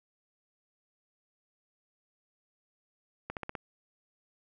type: accelerating click train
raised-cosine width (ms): 0.5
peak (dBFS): -21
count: 5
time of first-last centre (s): 3.3-3.552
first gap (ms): 68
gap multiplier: 0.95
effects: none